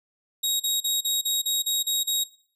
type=tone bursts; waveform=20% pulse; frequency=3787 Hz; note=A#7; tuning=27 cents sharp; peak=-17 dBFS; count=9; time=0.43-2.24 s; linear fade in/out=10 ms; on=170 ms; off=35 ms; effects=noise-tail reverb RT60 0.5 s tail -17 dB re dry